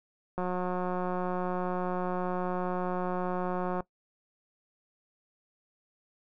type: click train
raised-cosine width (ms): 1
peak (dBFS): -19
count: 621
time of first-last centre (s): 0.38-3.805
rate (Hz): 181
effects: noise-tail reverb RT60 0.1 s tail -20 dB re dry